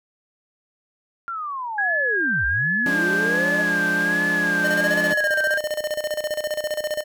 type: linear two-way sweep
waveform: sine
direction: down then up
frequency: 1396.9 to 55 to 626 Hz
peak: -26 dBFS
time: 1.28-3.62 s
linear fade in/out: 0 ms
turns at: 2.46 s
type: tone with vibrato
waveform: sine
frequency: 1640 Hz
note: G#6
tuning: 22 cents flat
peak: -19 dBFS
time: 1.78-5.58 s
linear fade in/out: 5 ms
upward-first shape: sine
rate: 1.3 Hz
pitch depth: 82 cents each way
type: chord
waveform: sawtooth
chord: D diminished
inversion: first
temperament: equal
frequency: 174.61 / 207.7 / 293.7 Hz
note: F3 / Ab3 / D4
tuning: 0 / 0 / 0 cents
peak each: -25 / -26 / -25 dBFS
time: 2.86-5.13 s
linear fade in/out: 2 ms
type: tone with tremolo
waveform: square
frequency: 606 Hz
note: D#5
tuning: 46 cents flat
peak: -22 dBFS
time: 4.64-7.04 s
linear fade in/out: 10 ms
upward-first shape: square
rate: 15 Hz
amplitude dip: 75%
effects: none